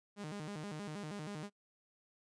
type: tone with vibrato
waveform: sawtooth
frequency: 176.7 Hz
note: F3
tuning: 21 cents sharp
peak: -38 dBFS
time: 0.16-1.5 s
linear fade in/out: 50 ms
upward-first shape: square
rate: 6.3 Hz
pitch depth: 250 cents each way
effects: noise-tail reverb RT60 0.1 s tail -26 dB re dry + resampled to 22050 Hz